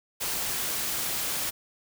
white noise, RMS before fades -30 dBFS, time 0.2-1.51 s, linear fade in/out 20 ms, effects none

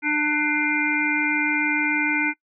harmonic tone, 298.9 Hz, D4, 31 cents sharp, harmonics 1 / 3 / 5 / 7 / 8, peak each -25 / -30 / -26 / -24 / -26 dBFS, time 0.02-2.34 s, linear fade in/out 50 ms, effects noise-tail reverb RT60 0.1 s tail -23 dB re dry

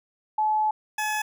sine / 20% pulse tone pair in turn, 859 / 853.1 Hz, A5 / G#5, -42 / +46 cents, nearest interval unison, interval 12 cents, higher first, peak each -20 / -20 dBFS, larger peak neither, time 0.38-0.71 / 0.98-1.22 s, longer first, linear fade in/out 5 ms, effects none

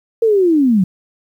sine linear sweep, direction down, 466.2 to 174.61 Hz, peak -9 dBFS, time 0.22-0.84 s, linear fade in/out 5 ms, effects 8-bit

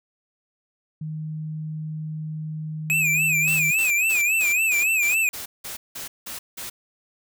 sine tone, 155.56 Hz, D#3, in tune, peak -28 dBFS, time 1.01-3.71 s, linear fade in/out 5 ms
square tone with vibrato, 2503 Hz, D#7, 10 cents sharp, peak -19 dBFS, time 2.9-5.29 s, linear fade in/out 0 ms, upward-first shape sine, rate 3.6 Hz, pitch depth 120 cents each way
white noise bursts, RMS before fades -34 dBFS, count 11, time 3.47-6.7 s, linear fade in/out 10 ms, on 130 ms, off 180 ms
blue noise, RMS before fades -38 dBFS, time 3.48-3.75 s, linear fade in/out 5 ms
effects none

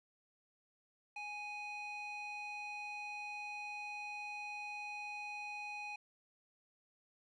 square tone with band-pass filter, 830.6 Hz, G#5, in tune, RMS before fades -45 dBFS, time 1.16-5.96 s, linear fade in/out 5 ms, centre 2000 Hz, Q 7.3, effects resampled to 22050 Hz + 12-bit

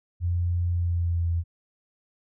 sine tone with pitch glide, 87.31 to 84.58 Hz, F2 to E2, 0 to +45 cents, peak -22 dBFS, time 0.2-1.44 s, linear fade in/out 50 ms, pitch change -55 cents, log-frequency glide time 0.7-1.3 s, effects none

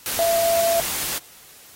sine tone in noise, 672 Hz, E5, 33 cents sharp, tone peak -17 dBFS, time 0.19-0.8 s, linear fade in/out 0 ms, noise white, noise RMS -26 dBFS, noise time 0.06-1.18 s, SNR +6 dB, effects white hiss -47 dBFS RMS until 1.75 s + AAC 48 kbps

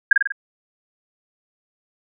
sine tone with echo, 1618 Hz, G#6, 46 cents flat, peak -6 dBFS, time 0.11-0.13 s, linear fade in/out 5 ms, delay 48 ms, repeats 4, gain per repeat -4 dB, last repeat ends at 0.322 s, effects none

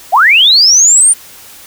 sine linear sweep, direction up, 623 to 9180 Hz, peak -3 dBFS, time 0.12-1.14 s, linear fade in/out 20 ms, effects white hiss -35 dBFS RMS until 1.66 s

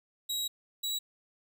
sawtooth tone pair in turn, 3840 / 3896 Hz, B7 / B7, -49 / -24 cents, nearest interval unison, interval 25 cents, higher second, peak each -28 dBFS, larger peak neither, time 0.29-0.48 / 0.83-0.99 s, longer first, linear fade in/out 10 ms, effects none

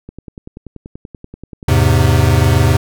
click train, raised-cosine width 3 ms, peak -18 dBFS, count 17, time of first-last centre 0.09-1.628 s, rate 10.4 Hz
square chord, E augmented, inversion none, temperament equal, 82.41 / 103.83 / 130.81 Hz, E2 / G#2 / B#2, 0 / 0 / 0 cents, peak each -14 dBFS, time 1.68-2.77 s, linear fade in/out 5 ms
effects none

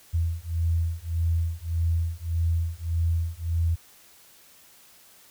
sine beating tone pair, 82.5 / 84.2 Hz, E2 / E2, +2 / +37 cents, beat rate 1.7 Hz, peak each -26 / -26 dBFS, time 0.13-3.76 s, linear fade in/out 20 ms, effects white hiss -54 dBFS RMS until 5.3 s

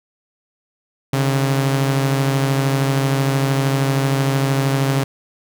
sawtooth beating tone pair, 135.7 / 148.7 Hz, C#3 / D3, -36 / +22 cents, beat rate 13 Hz, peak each -12 / -21 dBFS, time 1.13-5.04 s, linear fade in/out 5 ms, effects none

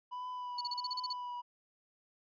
triangle tone with vibrato, 988 Hz, B5, in tune, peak -37 dBFS, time 0.11-1.42 s, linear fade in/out 20 ms, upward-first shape triangle, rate 1.4 Hz, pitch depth 27 cents each way
sine tone bursts, 4435 Hz, C#8, in tune, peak -34 dBFS, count 9, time 0.58-1.13 s, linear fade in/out 5 ms, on 30 ms, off 35 ms
effects resampled to 11025 Hz

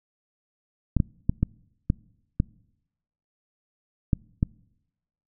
clicks, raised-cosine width 5 ms, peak -8 dBFS, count 8, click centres 0.967 / 1.002 / 1.295 / 1.43 / 1.901 / 2.401 / 4.132 / 4.429 s, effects noise-tail reverb RT60 0.9 s tail -26 dB re dry

